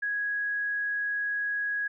sine tone, 1661.2 Hz, G#6, in tune, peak -27 dBFS, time 0.02-1.88 s, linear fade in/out 10 ms, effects none

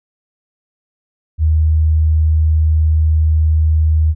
sine tone, 78.4 Hz, D#2, 14 cents sharp, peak -9 dBFS, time 1.38-4.15 s, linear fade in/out 50 ms, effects none

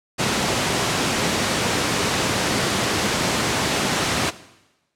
pink high-pass noise, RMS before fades -21 dBFS, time 0.18-4.31 s, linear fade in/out 20 ms, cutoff 130 Hz, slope 12 dB/octave, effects noise-tail reverb RT60 1.0 s tail -17 dB re dry + low-pass 8000 Hz 12 dB/octave

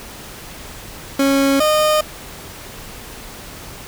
30% pulse tone pair in turn, 274.9 / 612.9 Hz, C#4 / D#5, -14 / -26 cents, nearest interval octave + major second, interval 1388 cents, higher second, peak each -10 dBFS, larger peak neither, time 1.19-1.6 / 1.6-2.01 s, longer neither, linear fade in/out 5 ms, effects pink hiss -35 dBFS RMS until 3.87 s

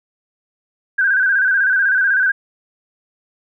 sine tone with vibrato, 1562 Hz, G6, 7 cents flat, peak -12 dBFS, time 0.98-2.32 s, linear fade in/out 10 ms, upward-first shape square, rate 16 Hz, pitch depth 58 cents each way, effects none

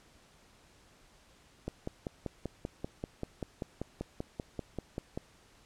click train, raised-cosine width 2 ms, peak -22 dBFS, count 19, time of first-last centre 1.68-5.175 s, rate 5.15 Hz, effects pink hiss -62 dBFS RMS until 5.65 s + low-pass 9000 Hz 12 dB/octave

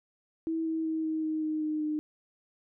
sine tone with pitch steps, 324.7 / 321.7 / 318.8 / 315.8 / 312.9 / 310 / 307.2 / 304.4 Hz, E4 / E4 / D#4 / D#4 / D#4 / D#4 / D#4 / D#4, -26 / -42 / +42 / +26 / +10 / -6 / -22 / -38 cents, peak -28 dBFS, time 0.47-1.99 s, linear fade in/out 0 ms, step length 190 ms, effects none

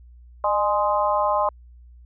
harmonic tone with a mistuned harmonic, 208.4 Hz, G#3, 6 cents sharp, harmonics 3 / 4 / 5 / 6, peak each -23 / -24 / -22 / -29 dBFS, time 0.44-1.49 s, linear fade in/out 2 ms, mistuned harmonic 3, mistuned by -49 cents, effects added 60 Hz sine -44 dBFS peak until 2.05 s

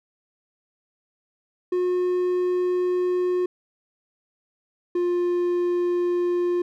triangle tone pair in turn, 360.9 / 352.5 Hz, F#4 / F4, -43 / +16 cents, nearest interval unison, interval 41 cents, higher first, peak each -18 dBFS, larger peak neither, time 1.72-3.46 / 4.95-6.62 s, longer first, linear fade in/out 5 ms, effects none

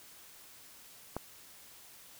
click, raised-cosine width 1 ms, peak -21 dBFS, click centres 1.166 s, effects white hiss -55 dBFS RMS until 2.19 s

